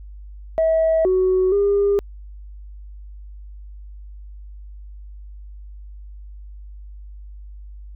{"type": "tone with pitch steps", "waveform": "sine", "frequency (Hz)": [646, 372.4, 403.2], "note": ["E5", "F#4", "G4"], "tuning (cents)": [-35, 11, 49], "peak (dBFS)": -13, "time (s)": [0.58, 1.99], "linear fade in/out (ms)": 0, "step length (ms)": 470, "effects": ["tanh soft clip ceiling -11 dBFS", "added 50 Hz sine -35 dBFS peak until 7.95 s"]}